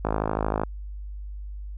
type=click train; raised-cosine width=1 ms; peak=-10 dBFS; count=32; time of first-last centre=0.05-0.635 s; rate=53 Hz; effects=added 50 Hz sine -33 dBFS peak until 1.77 s